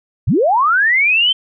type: linear sweep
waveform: sine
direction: up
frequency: 72.4 to 3136 Hz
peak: -10 dBFS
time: 0.27-1.33 s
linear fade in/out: 10 ms
effects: none